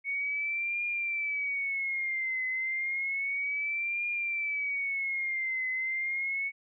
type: tone with vibrato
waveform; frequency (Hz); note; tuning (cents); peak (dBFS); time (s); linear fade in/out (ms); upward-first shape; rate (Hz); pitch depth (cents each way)
sine; 2217; C#7; 0; -29; 0.04-6.52; 50; triangle; 0.31; 150
effects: none